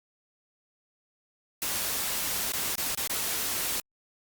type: noise with dropouts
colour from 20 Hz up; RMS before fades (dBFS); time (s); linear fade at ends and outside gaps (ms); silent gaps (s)
white; -30; 1.62-3.8; 1; 2.521-2.535 / 2.755-2.78 / 2.949-2.974 / 3.074-3.097
effects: Opus 48 kbps